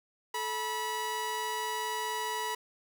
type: tone pair together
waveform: sawtooth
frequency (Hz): 434.5 / 973.3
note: A4 / B5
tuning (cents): -22 / -26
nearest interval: octave + major second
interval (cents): 1396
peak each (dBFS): -35 / -29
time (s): 0.34-2.55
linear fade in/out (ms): 5
effects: none